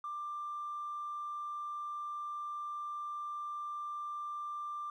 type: tone with tanh clipping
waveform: triangle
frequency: 1185 Hz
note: D6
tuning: 15 cents sharp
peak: -37 dBFS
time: 0.04-4.9 s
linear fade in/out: 2 ms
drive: 1 dB
effects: none